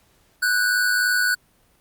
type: tone pair together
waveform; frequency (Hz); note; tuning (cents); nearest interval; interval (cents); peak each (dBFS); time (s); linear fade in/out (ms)
square; 1480 / 1583.2; F#6 / G6; 0 / +17; minor second; 117; -19 / -27; 0.42-1.35; 10
effects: pink hiss -60 dBFS RMS until 1.8 s + Opus 48 kbps